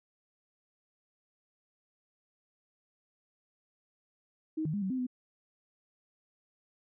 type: tone with pitch steps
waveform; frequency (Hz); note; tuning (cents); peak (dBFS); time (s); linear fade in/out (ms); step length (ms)
sine; 314.5 / 154.9 / 204.4 / 189.9 / 258.4 / 251; D#4 / D#3 / G#3 / F#3 / C4 / B3; +19 / -7 / -27 / +45 / -21 / +28; -30; 4.57-5.068; 10; 83
effects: none